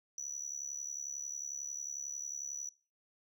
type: tone with amplitude modulation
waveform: sine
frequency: 5920 Hz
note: F#8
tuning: in tune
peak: -33 dBFS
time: 0.18-2.69 s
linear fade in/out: 2 ms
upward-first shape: sine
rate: 71.1 Hz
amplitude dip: 95%
effects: noise-tail reverb RT60 0.3 s tail -21 dB re dry + tanh soft clip ceiling -34 dBFS